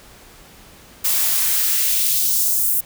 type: noise with high-pass filter sweep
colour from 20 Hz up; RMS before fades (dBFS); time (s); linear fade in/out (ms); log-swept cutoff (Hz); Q
blue; -18; 1.04-2.81; 10; 460 to 11000; 1
effects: pink hiss -45 dBFS RMS until 2.85 s